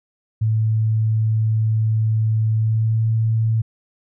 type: tone with pitch glide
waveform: sine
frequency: 110 to 111.86 Hz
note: A2 to A2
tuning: 0 to +29 cents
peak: -15 dBFS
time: 0.41-3.62 s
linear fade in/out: 10 ms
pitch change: +29 cents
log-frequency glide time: 2.55-3.04 s
effects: none